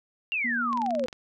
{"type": "exponential sweep", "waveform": "sine", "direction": "down", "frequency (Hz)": [2824, 493.9], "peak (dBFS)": -25, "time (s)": [0.32, 1.06], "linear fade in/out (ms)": 0}
{"type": "tone with vibrato", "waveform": "sine", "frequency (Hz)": 238.6, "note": "A#3", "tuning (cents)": 41, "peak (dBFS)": -31, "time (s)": [0.44, 1.06], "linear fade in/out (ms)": 10, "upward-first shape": "square", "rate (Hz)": 6.6, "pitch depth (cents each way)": 11}
{"type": "click train", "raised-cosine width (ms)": 0.2, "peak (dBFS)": -23, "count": 10, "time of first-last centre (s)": [0.73, 1.128], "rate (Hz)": 22.6}
{"effects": []}